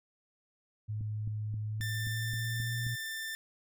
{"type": "tone with pitch glide", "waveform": "sine", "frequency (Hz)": [106.7, 118.39], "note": ["G#2", "A#2"], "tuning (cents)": [47, 27], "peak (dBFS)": -33, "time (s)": [0.88, 2.96], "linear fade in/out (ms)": 20, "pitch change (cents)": 180, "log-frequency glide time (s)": [1.65, 2.81]}
{"type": "click train", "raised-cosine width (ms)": 5, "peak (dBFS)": -31, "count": 8, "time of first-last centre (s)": [1.01, 2.867], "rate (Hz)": 3.77}
{"type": "tone", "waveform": "sawtooth", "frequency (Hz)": 1782, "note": "A6", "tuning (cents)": 22, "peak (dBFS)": -33, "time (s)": [1.81, 3.35], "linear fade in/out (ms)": 0}
{"effects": []}